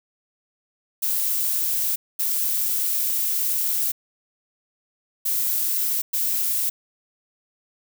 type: noise bursts at uneven times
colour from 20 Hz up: violet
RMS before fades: -23 dBFS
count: 4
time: 1.02-1.96 / 2.19-3.92 / 5.25-6.02 / 6.13-6.7 s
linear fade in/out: 10 ms
effects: none